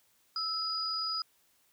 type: tone pair together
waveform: sine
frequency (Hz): 1306 / 4931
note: E6 / D#8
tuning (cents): -17 / -16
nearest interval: octave + major seventh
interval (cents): 2301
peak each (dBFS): -37 / -32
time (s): 0.36-1.22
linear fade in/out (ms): 2
effects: white hiss -69 dBFS RMS until 1.72 s